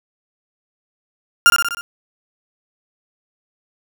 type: tone with echo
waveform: 35% pulse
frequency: 1400 Hz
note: F6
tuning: 4 cents sharp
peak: -5 dBFS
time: 1.46-1.5 s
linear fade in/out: 0 ms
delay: 62 ms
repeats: 5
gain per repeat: -4 dB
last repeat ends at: 1.81 s
effects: none